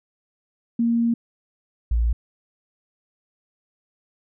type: tone pair in turn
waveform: sine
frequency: 233.1 / 57.61 Hz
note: A#3 / A#1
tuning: 0 / -20 cents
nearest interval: 2 octaves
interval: 2420 cents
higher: first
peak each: -17 dBFS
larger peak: neither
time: 0.79-1.14 / 1.91-2.13 s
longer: first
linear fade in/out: 5 ms
effects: none